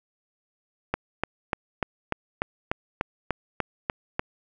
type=click train; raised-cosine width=0.5 ms; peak=-9 dBFS; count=12; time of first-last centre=0.94-4.194 s; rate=3.38 Hz; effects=none